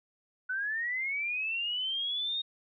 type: linear sweep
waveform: sine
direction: up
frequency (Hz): 1480 to 3729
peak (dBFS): -30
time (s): 0.49-2.42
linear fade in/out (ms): 10
effects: none